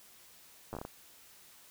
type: slowing click train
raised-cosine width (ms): 1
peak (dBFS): -26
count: 7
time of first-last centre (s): 0.73-0.851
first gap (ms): 9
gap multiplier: 1.32
effects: white hiss -58 dBFS RMS until 1.7 s